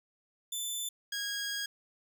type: tone pair in turn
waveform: 15% pulse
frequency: 3520 / 1640.2 Hz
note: A7 / G#6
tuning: 0 / -22 cents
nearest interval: octave + minor second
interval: 1322 cents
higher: first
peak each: -27 dBFS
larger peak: neither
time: 0.52-0.89 / 1.12-1.66 s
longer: second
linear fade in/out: 5 ms
effects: none